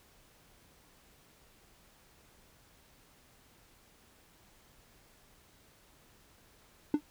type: tone with exponential decay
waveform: triangle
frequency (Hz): 296.5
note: D4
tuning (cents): +17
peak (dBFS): -18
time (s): 6.94-7.01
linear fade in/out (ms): 2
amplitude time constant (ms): 15
effects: pink hiss -63 dBFS RMS until 7.1 s